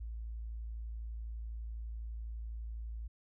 sine tone, 56 Hz, A1, 31 cents sharp, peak -39 dBFS, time 0-3.08 s, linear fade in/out 10 ms, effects none

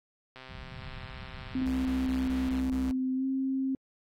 click train, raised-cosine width 0.3 ms, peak -30 dBFS, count 292, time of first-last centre 0.36-2.598 s, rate 130 Hz
pink low-pass noise, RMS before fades -44 dBFS, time 0.47-1.75 s, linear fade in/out 50 ms, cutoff 200 Hz, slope 48 dB/octave
sine tone with pitch glide, 259.3 to 266 Hz, C4 to C4, -15 to +29 cents, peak -27 dBFS, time 1.55-3.75 s, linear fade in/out 2 ms, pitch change +44 cents, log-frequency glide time 3.15-3.25 s
square tone bursts, 66 Hz, C2, 16 cents sharp, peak -35 dBFS, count 6, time 1.66-2.91 s, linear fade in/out 0 ms, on 190 ms, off 22 ms
effects AAC 48 kbps

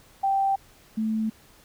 sine tone pair in turn, 782 / 219.4 Hz, G5 / A3, -4 / -5 cents, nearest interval octave + minor seventh, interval 2201 cents, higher first, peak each -20 / -23 dBFS, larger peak first, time 0.23-0.56 / 0.97-1.3 s, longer neither, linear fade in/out 10 ms, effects pink hiss -55 dBFS RMS until 1.64 s

